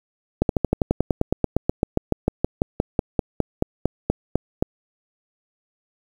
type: slowing click train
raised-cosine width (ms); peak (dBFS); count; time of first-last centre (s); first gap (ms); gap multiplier
2; -4; 29; 0.42-4.625; 72; 1.05
effects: 7-bit